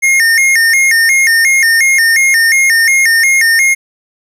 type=tone with vibrato; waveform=square; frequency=1975.5 Hz; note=B6; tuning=in tune; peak=-7 dBFS; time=0.02-3.75 s; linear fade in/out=20 ms; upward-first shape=square; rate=2.8 Hz; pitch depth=140 cents each way; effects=resampled to 32000 Hz + 8-bit